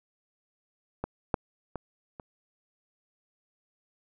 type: clicks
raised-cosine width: 1 ms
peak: -17 / -10 / -20 / -27 dBFS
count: 4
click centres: 1.04 / 1.342 / 1.757 / 2.198 s
effects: none